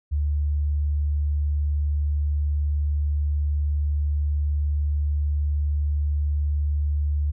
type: tone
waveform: sine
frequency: 73.42 Hz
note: D2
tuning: in tune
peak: -20 dBFS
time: 0.11-7.32 s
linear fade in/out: 20 ms
effects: none